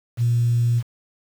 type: tone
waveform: sine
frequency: 118.6 Hz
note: A#2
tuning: 30 cents sharp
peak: -15 dBFS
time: 0.17-0.83 s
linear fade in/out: 50 ms
effects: tanh soft clip ceiling -11 dBFS + 7-bit